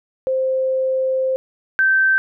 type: tone pair in turn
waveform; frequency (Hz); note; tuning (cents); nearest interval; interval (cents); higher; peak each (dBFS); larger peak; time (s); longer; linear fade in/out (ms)
sine; 523.3 / 1552.8; C5 / G6; 0 / -17; octave + perfect fifth; 1883; second; -16 / -12; second; 0.27-1.36 / 1.79-2.18; first; 0
effects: none